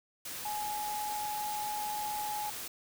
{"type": "tone in noise", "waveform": "sine", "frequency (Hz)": 840, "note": "G#5", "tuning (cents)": 19, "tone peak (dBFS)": -34, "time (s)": [0.45, 2.5], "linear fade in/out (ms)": 5, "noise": "white", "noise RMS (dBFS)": -41, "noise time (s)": [0.25, 2.68], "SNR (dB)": 4, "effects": []}